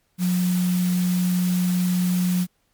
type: tone in noise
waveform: sine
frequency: 180 Hz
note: F#3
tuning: 47 cents flat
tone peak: -18 dBFS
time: 0.18-2.47 s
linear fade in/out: 50 ms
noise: white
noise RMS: -34 dBFS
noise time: 0.18-2.47 s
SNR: +13 dB
effects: pink hiss -68 dBFS RMS until 2.73 s + MP3 96 kbps